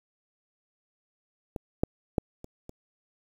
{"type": "clicks", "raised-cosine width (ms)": 2, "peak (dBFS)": [-20, -10, -10, -28, -28], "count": 5, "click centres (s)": [1.562, 1.835, 2.182, 2.444, 2.694], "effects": ["8-bit"]}